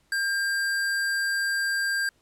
sine tone with sample-and-hold, 1602 Hz, G6, 37 cents sharp, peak -23 dBFS, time 0.12-2.09 s, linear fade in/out 2 ms, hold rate 6300 Hz, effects pink hiss -66 dBFS RMS until 2.21 s + low-pass 11000 Hz 12 dB/octave

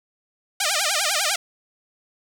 5% pulse tone with vibrato, 698.5 Hz, F5, in tune, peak -8 dBFS, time 0.6-1.36 s, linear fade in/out 5 ms, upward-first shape sine, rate 10 Hz, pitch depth 280 cents each way, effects 8-bit

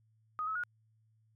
sine tone with pitch steps, 1249 / 1291 / 1443 Hz, D#6 / E6 / F#6, +6 / -37 / -44 cents, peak -33 dBFS, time 0.39-0.636 s, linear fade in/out 0 ms, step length 82 ms, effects added 110 Hz sine -67 dBFS peak until 1.35 s

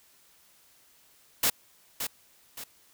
white noise with echo, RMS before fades -24 dBFS, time 1.43-1.5 s, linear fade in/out 5 ms, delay 570 ms, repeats 2, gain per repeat -8 dB, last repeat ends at 2.64 s, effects white hiss -61 dBFS RMS until 2.93 s

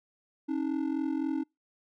triangle ring-modulated tone, 293.7 Hz, D4, in tune, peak -23 dBFS, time 0.48-1.44 s, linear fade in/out 20 ms, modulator 21.9 Hz, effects noise-tail reverb RT60 0.2 s tail -26 dB re dry

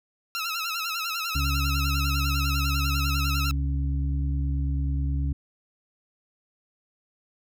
15% pulse tone with vibrato, 1328 Hz, E6, 12 cents sharp, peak -21 dBFS, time 0.35-3.51 s, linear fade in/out 0 ms, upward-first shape sine, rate 10 Hz, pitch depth 88 cents each way
harmonic tone, 69.3 Hz, C#2, in tune, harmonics 1 / 2 / 4, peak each -24 / -30 / -36 dBFS, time 1.35-5.33 s, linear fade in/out 5 ms
effects none

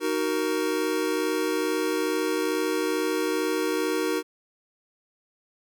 square chord, D# minor, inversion none, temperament just, 311.1 / 373.4 / 466.7 Hz, D#4 / F#4 / A#4, 0 / +16 / +2 cents, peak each -29 dBFS, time 0-4.23 s, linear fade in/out 50 ms, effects none

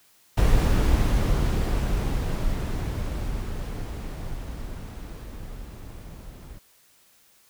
brown noise with level ramp, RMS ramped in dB -18 to -42 dBFS, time 0.37-6.59 s, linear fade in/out 10 ms, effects white hiss -59 dBFS RMS until 7.49 s

